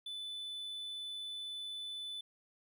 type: tone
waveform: triangle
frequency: 3498 Hz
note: A7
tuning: 11 cents flat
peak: -39 dBFS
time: 0.06-2.21 s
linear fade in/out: 5 ms
effects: none